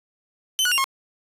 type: tone with pitch steps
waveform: sawtooth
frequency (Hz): 3055 / 1465 / 2789 / 1078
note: G7 / F#6 / F7 / C#6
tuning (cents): -45 / -18 / -3 / -49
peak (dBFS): -15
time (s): 0.59-0.842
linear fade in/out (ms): 0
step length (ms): 63
effects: resampled to 32000 Hz